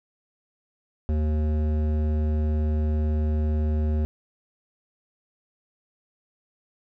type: tone with hard clipping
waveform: sine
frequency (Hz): 76.5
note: D#2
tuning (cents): -29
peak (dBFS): -23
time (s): 1.09-4.05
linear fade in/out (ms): 0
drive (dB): 13
effects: none